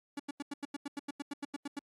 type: tone bursts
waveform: 45% pulse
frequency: 285.3 Hz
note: C#4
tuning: 50 cents sharp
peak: -36 dBFS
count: 15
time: 0.17-1.792 s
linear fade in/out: 5 ms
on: 26 ms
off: 88 ms
effects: AAC 32 kbps